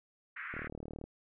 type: band-pass noise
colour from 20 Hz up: pink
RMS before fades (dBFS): -43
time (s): 0.36-0.68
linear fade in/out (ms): 10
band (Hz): 1300 to 2200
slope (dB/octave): 48
type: click train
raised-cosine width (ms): 2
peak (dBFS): -30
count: 20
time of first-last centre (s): 0.54-1.04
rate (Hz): 38
effects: none